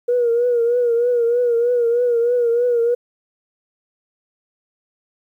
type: tone with vibrato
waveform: sine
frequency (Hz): 477.8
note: A#4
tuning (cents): +43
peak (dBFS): -13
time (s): 0.08-2.95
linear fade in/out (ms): 10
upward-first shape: triangle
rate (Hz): 3.2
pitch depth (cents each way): 65
effects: tanh soft clip ceiling -9 dBFS + 9-bit